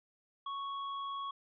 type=tone with tanh clipping; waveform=sine; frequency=1108.7 Hz; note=C#6; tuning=in tune; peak=-39 dBFS; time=0.46-1.31 s; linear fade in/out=5 ms; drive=13 dB; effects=resampled to 11025 Hz